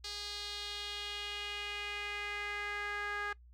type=tone with band-pass filter sweep; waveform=sawtooth; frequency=411.2 Hz; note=G#4; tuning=17 cents flat; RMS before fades=-40 dBFS; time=0.04-3.33 s; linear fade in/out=5 ms; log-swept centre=4500 to 1600 Hz; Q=2.9; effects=noise-tail reverb RT60 0.1 s tail -21 dB re dry + added 60 Hz sine -55 dBFS peak until 3.53 s